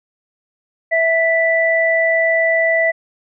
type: tone pair together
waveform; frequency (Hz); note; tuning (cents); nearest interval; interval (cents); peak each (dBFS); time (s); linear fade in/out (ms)
sine; 657 / 1975.5; E5 / B6; -6 / 0; octave + perfect fifth; 1906; -15; 0.91-2.92; 20
effects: none